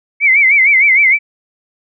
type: tone with vibrato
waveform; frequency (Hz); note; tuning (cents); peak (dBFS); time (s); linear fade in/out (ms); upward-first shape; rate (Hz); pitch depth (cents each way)
sine; 2183; C#7; -27; -6; 0.2-1.19; 50; sine; 6.5; 120
effects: none